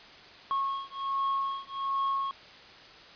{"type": "beating tone pair", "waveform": "triangle", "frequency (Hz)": [1093, 1094.3], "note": ["C#6", "C#6"], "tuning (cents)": [-25, -23], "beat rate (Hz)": 1.3, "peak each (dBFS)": -30, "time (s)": [0.51, 2.31], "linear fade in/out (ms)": 0, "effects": ["white hiss -50 dBFS RMS until 3.15 s", "resampled to 11025 Hz"]}